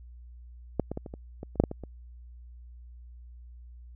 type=clicks; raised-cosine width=2 ms; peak=-11 / -19 / -20 / -26 / -26 / -24 / -30 / -6 / -11 / -21 / -26 dBFS; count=11; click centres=0.797 / 0.916 / 0.974 / 1.062 / 1.139 / 1.431 / 1.557 / 1.6 / 1.638 / 1.714 / 1.837 s; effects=added 60 Hz sine -45 dBFS peak until 3.95 s